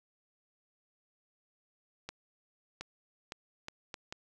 accelerating click train, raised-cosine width 0.2 ms, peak -23 dBFS, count 6, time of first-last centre 2.09-4.125 s, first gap 720 ms, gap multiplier 0.71, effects none

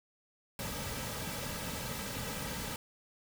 pink noise with comb filter, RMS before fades -39 dBFS, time 0.59-2.76 s, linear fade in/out 2 ms, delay 2.8 ms, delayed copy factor -0.65, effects none

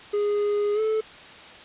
triangle tone with pitch glide, 412.8 to 436.6 Hz, G#4 to A4, -10 to -13 cents, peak -19 dBFS, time 0.13-1.01 s, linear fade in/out 10 ms, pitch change +97 cents, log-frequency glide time 0.74-0.8 s, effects white hiss -44 dBFS RMS until 1.64 s + resampled to 8000 Hz

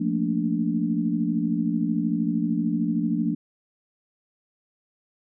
sine chord, Bb major seventh, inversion second, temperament equal with one note detuned, 174.61 / 220 / 233.1 / 292.1 Hz, F3 / A3 / Bb3 / D4, 0 / 0 / 0 / -9 cents, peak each -27 dBFS, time 0-3.35 s, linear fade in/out 10 ms, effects none

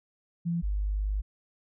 sine tone pair in turn, 170 / 50.54 Hz, F3 / G#1, -46 / -46 cents, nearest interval octave + major sixth, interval 2100 cents, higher first, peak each -26 dBFS, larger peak neither, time 0.45-0.62 / 0.62-1.22 s, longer second, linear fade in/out 20 ms, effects none

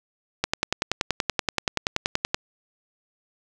click train, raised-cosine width 0.2 ms, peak -4 dBFS, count 21, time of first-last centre 0.44-2.345 s, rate 10.5 Hz, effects none

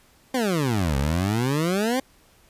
20% pulse exponential two-way sweep, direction down then up, 270 to 66.3 to 270 Hz, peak -16 dBFS, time 0.34-2 s, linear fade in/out 5 ms, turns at 0.97 s, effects pink hiss -57 dBFS RMS until 2.49 s + resampled to 32000 Hz

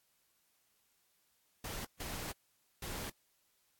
pink noise bursts at uneven times, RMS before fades -42 dBFS, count 3, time 1.64-1.85 / 2-2.32 / 2.82-3.1 s, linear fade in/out 5 ms, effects white hiss -75 dBFS RMS until 3.79 s + AAC 64 kbps

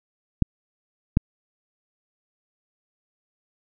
clicks, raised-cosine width 5 ms, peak -4 dBFS, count 2, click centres 0.423 / 1.171 s, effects none

